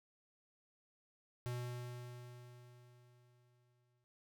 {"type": "tone with exponential decay", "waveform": "square", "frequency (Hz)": 122.5, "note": "B2", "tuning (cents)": -14, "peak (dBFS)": -39, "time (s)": [1.46, 4.04], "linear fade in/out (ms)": 0, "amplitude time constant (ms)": 560, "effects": []}